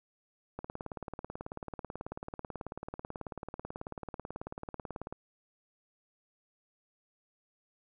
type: click train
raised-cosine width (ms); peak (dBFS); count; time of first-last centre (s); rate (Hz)
1; -25; 84; 0.59-5.126; 18.3
effects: none